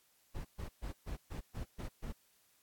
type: noise bursts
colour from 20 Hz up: brown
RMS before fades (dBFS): -41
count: 8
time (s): 0.34-2.13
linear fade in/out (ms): 20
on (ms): 110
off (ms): 130
effects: white hiss -71 dBFS RMS until 2.62 s + AAC 64 kbps